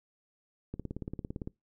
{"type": "click train", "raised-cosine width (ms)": 3, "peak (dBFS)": -24, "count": 14, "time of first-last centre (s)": [0.74, 1.474], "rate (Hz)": 17.7, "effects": ["noise-tail reverb RT60 0.2 s tail -24 dB re dry"]}